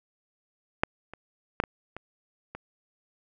clicks, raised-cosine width 0.5 ms, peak -6 / -26 / -7 / -15 / -23 / -23 dBFS, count 6, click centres 0.835 / 1.136 / 1.601 / 1.638 / 1.966 / 2.55 s, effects none

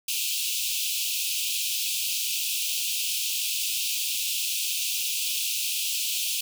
pink high-pass noise, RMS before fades -28 dBFS, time 0.08-6.41 s, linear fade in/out 5 ms, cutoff 2500 Hz, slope 96 dB/octave, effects none

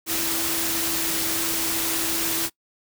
sine tone in noise, 329.6 Hz, E4, in tune, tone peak -32 dBFS, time 0.06-2.5 s, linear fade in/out 50 ms, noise white, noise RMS -25 dBFS, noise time 0.06-2.5 s, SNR -10 dB, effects noise-tail reverb RT60 0.1 s tail -22 dB re dry

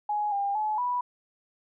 sine tone with pitch steps, 836 / 801 / 855 / 983 Hz, G#5 / G5 / A5 / B5, +11 / +37 / -50 / -8 cents, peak -25 dBFS, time 0.09-1.01 s, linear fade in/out 5 ms, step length 230 ms, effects none

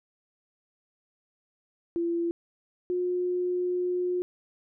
sine tone pair in turn, 340 / 359.2 Hz, F4 / F4, -46 / +49 cents, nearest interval minor second, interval 95 cents, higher second, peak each -25 dBFS, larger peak neither, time 1.96-2.31 / 2.9-4.22 s, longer second, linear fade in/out 0 ms, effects none

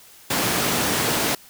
pink high-pass noise, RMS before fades -22 dBFS, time 0.3-1.35 s, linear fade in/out 5 ms, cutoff 150 Hz, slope 12 dB/octave, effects white hiss -48 dBFS RMS until 1.49 s

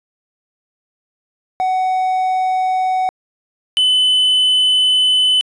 triangle tone pair in turn, 747 / 3017 Hz, F#5 / F#7, +16 / +33 cents, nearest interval 2 octaves, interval 2417 cents, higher second, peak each -12 / -9 dBFS, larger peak second, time 1.6-3.09 / 3.77-5.41 s, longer second, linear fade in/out 0 ms, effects resampled to 22050 Hz

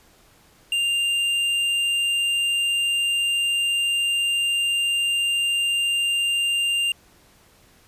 sine tone with hard clipping, 2794 Hz, F7, in tune, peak -21 dBFS, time 0.72-6.92 s, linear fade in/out 2 ms, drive 7 dB, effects pink hiss -55 dBFS RMS until 7.87 s + resampled to 32000 Hz

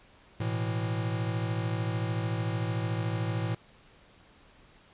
square chord, A suspended second, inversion none, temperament equal, 110 / 123.47 / 164.81 Hz, A2 / B2 / E3, 0 / 0 / 0 cents, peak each -31 / -37 / -36 dBFS, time 0.4-3.55 s, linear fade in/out 5 ms, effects pink hiss -58 dBFS RMS until 4.93 s + resampled to 8000 Hz

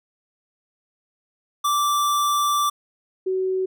square / sine tone pair in turn, 1170 / 375.8 Hz, D6 / F#4, -7 / +27 cents, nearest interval octave + minor sixth, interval 1966 cents, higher first, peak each -19 / -20 dBFS, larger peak first, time 1.64-2.7 / 3.26-3.66 s, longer first, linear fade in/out 10 ms, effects none

